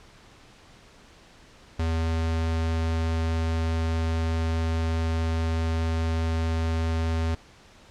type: tone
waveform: square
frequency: 81.6 Hz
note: E2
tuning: 17 cents flat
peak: -24 dBFS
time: 1.79-7.35 s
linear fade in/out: 5 ms
effects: pink hiss -52 dBFS RMS until 7.9 s + low-pass 6000 Hz 12 dB/octave